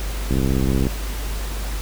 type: click train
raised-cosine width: 3 ms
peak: -8 dBFS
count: 38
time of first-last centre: 0.31-0.869 s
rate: 66.2 Hz
effects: added 50 Hz sine -24 dBFS peak until 1.81 s + pink hiss -33 dBFS RMS until 1.81 s